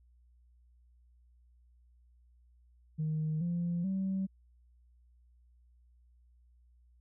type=tone with pitch steps; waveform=sine; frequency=155.56 / 172.6 / 191.52 Hz; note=D#3 / F3 / G3; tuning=0 / -20 / -40 cents; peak=-29 dBFS; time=2.98-4.27 s; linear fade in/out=20 ms; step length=430 ms; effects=tanh soft clip ceiling -27 dBFS + added 60 Hz sine -61 dBFS peak until 7 s